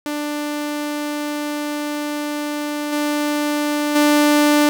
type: tone with level steps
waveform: sawtooth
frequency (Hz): 295.5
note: D4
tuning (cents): +11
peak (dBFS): -18 / -14 / -8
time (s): 0.06-4.69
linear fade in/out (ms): 0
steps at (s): 2.92 / 3.95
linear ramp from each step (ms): 10
effects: none